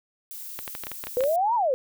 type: noise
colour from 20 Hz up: violet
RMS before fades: -38 dBFS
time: 0.31-1.36 s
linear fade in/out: 0 ms
type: clicks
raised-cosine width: 0.3 ms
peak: -18 dBFS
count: 10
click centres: 0.59 / 0.678 / 0.751 / 0.837 / 0.869 / 0.917 / 1.039 / 1.07 / 1.207 / 1.238 s
type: exponential two-way sweep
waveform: sine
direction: up then down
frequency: 482.6 to 987.8 to 489.9 Hz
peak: -20 dBFS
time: 1.17-1.74 s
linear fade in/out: 0 ms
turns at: 1.55 s
effects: none